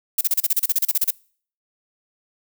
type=noise bursts; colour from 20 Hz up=violet; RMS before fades=-18 dBFS; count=15; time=0.18-1.107 s; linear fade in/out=5 ms; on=31 ms; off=33 ms; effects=noise-tail reverb RT60 0.5 s tail -25 dB re dry